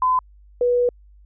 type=tone pair in turn; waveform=sine; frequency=1017 / 488.2 Hz; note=C6 / B4; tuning=-50 / -20 cents; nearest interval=octave + minor second; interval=1270 cents; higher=first; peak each=-15 dBFS; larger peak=neither; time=0.02-0.19 / 0.61-0.89 s; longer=second; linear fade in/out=2 ms; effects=added 50 Hz sine -46 dBFS peak until 1.25 s